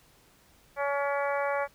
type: harmonic tone with a mistuned harmonic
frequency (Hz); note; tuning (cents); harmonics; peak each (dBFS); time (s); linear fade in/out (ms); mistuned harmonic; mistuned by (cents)
282.3; C#4; +32; 2 / 3 / 4 / 5 / 6 / 7 / 8; -29 / -33 / -35 / -37 / -39 / -40 / -41; 0.76-1.68; 50; 8; +16
effects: pink hiss -61 dBFS RMS until 1.74 s